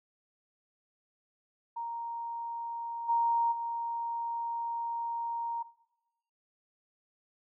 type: tone with level steps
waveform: sine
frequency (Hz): 932.3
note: A#5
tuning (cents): 0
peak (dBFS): -34 / -24 / -31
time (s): 1.76-5.63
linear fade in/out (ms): 10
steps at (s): 3.08 / 3.51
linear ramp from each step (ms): 20
effects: noise-tail reverb RT60 0.9 s tail -18 dB re dry